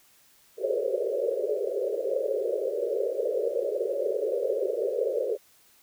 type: band-pass noise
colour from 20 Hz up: white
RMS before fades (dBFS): -28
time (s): 0.57-5.38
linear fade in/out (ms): 50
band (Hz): 380 to 580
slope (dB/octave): 96
effects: white hiss -60 dBFS RMS until 5.82 s